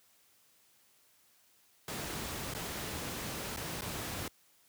pink noise with dropouts, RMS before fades -39 dBFS, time 1.88-4.28 s, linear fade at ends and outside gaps 2 ms, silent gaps 2.538-2.548 / 3.563-3.571 / 3.81-3.819 s, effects white hiss -67 dBFS RMS until 4.68 s + high-pass 60 Hz 12 dB/octave

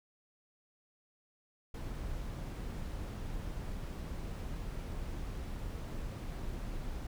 brown noise, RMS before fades -40 dBFS, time 1.74-7.07 s, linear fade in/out 5 ms, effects none

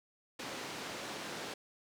pink band-pass noise, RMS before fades -43 dBFS, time 0.39-1.54 s, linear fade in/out 5 ms, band 240 to 6200 Hz, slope 12 dB/octave, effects none

